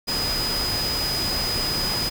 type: tone in noise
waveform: sine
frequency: 4978 Hz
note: D#8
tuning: in tune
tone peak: -24 dBFS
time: 0.07-2.1 s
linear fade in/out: 20 ms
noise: pink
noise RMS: -28 dBFS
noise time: 0.07-2.1 s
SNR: +1 dB
effects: none